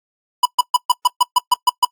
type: tone bursts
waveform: square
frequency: 987.8 Hz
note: B5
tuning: in tune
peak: -10 dBFS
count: 10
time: 0.43-1.85 s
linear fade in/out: 5 ms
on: 25 ms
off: 130 ms
effects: noise-tail reverb RT60 0.1 s tail -22 dB re dry + AAC 64 kbps